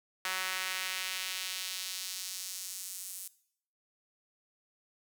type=tone with high-pass filter sweep; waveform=sawtooth; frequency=186.6 Hz; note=F#3; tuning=15 cents sharp; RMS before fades=-38 dBFS; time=0.25-3.28 s; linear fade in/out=2 ms; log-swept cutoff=1500 to 9100 Hz; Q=1.1; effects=noise-tail reverb RT60 0.6 s tail -17 dB re dry